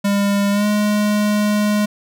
square tone with pitch glide, 201.1 to 208.8 Hz, G3 to G#3, +44 to +10 cents, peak -15 dBFS, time 0.04-1.86 s, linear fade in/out 10 ms, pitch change +66 cents, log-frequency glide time 0.51-0.66 s, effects none

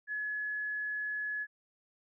sine tone, 1699 Hz, G#6, 39 cents sharp, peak -33 dBFS, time 0.07-1.47 s, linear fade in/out 50 ms, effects none

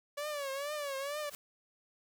sawtooth tone with vibrato, 570 Hz, C#5, 48 cents sharp, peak -32 dBFS, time 0.17-1.3 s, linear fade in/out 10 ms, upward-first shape triangle, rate 2.2 Hz, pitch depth 120 cents each way
white noise with exponential growth, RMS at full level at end -42 dBFS, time 1.23-1.35 s, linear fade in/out 0 ms, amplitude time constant 26 ms
effects none

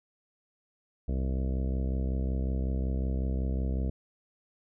harmonic tone, 65.41 Hz, C2, in tune, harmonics 1 / 2 / 3 / 4 / 5 / 6 / 7 / 8 / 9 / 10, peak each -28 / -37 / -37 / -41 / -45 / -48 / -45 / -50 / -50 / -51 dBFS, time 1.08-3.9 s, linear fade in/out 5 ms, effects none

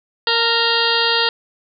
harmonic tone with a mistuned harmonic, 464.4 Hz, A#4, 7 cents flat, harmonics 1 / 2 / 3 / 4 / 6 / 7 / 8 / 9 / 10, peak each -23 / -23 / -23 / -23 / -23 / -23 / -23 / -23 / -23 dBFS, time 0.27-1.29 s, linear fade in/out 2 ms, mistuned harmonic 2, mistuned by -25 cents, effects none

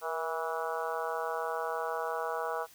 harmonic tone with a mistuned harmonic, 163.1 Hz, E3, 18 cents flat, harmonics 3 / 4 / 5 / 6 / 7 / 8 / 9, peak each -37 / -38 / -39 / -40 / -40 / -41 / -42 dBFS, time 0.01-2.67 s, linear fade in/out 50 ms, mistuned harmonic 3, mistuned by -34 cents, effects white hiss -57 dBFS RMS until 2.74 s

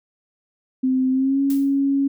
sine tone with pitch glide, 259.4 to 276.4 Hz, C4 to C#4, -15 to -5 cents, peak -16 dBFS, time 0.83-2.08 s, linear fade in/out 10 ms, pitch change +110 cents, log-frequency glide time 1.11-1.41 s
blue noise with exponential decay, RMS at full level -33 dBFS, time 1.5-1.79 s, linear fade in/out 1 ms, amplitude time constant 63 ms
effects none

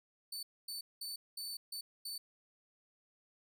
sawtooth tone bursts at uneven times, 4516 Hz, C#8, 31 cents sharp, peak -38 dBFS, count 6, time 0.32-0.43 / 0.68-0.81 / 1.01-1.16 / 1.37-1.57 / 1.72-1.81 / 2.05-2.18 s, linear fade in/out 5 ms, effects none

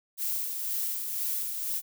violet noise with tremolo, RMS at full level -30 dBFS, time 0.17-1.82 s, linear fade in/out 50 ms, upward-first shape sine, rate 2 Hz, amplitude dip 40%, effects none

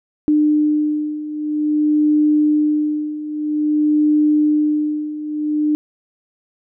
sine beating tone pair, 300.8 / 301.31 Hz, D4 / D4, +42 / +44 cents, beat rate 0.51 Hz, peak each -19 / -15 dBFS, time 0.28-5.75 s, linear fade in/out 0 ms, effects none

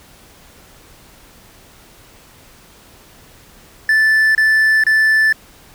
triangle tone bursts, 1756 Hz, A6, 4 cents flat, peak -8 dBFS, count 3, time 3.89-5.326 s, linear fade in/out 2 ms, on 460 ms, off 28 ms, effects pink hiss -45 dBFS RMS until 5.74 s

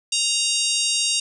harmonic tone with a mistuned harmonic, 932.3 Hz, A#5, in tune, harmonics 3 / 4 / 5 / 6 / 7 / 8 / 9 / 10, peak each -25 / -26 / -27 / -28 / -28 / -29 / -30 / -30 dBFS, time 0.12-1.2 s, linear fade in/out 5 ms, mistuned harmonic 5, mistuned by +18 cents, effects none

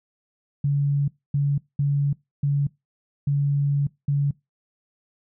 sine tone bursts at uneven times, 142.1 Hz, C#3, 43 cents sharp, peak -18 dBFS, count 6, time 0.64-1.08 / 1.34-1.58 / 1.79-2.13 / 2.43-2.67 / 3.27-3.87 / 4.08-4.31 s, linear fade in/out 5 ms, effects noise-tail reverb RT60 0.2 s tail -23 dB re dry

